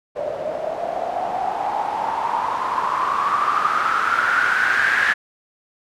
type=noise with low-pass filter sweep; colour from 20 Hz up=blue; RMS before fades=-21 dBFS; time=0.15-5.14 s; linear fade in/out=20 ms; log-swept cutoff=580 to 1700 Hz; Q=9.2; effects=none